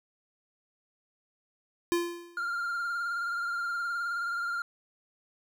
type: tone with exponential decay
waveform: square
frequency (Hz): 344.8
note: F4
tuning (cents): -22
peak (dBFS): -23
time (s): 1.92-2.48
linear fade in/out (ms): 0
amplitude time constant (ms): 120
type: tone with vibrato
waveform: triangle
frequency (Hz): 1396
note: F6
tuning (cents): -1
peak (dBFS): -28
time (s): 2.37-4.62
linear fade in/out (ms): 2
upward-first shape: triangle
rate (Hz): 19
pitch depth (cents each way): 42
effects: none